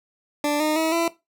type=tone with pitch steps; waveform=20% pulse; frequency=293.7 / 306.9 / 320.7 / 335 Hz; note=D4 / D#4 / E4 / E4; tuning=0 / -24 / -48 / +28 cents; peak=-15 dBFS; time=0.44-1.08 s; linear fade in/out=2 ms; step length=160 ms; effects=noise-tail reverb RT60 0.2 s tail -17 dB re dry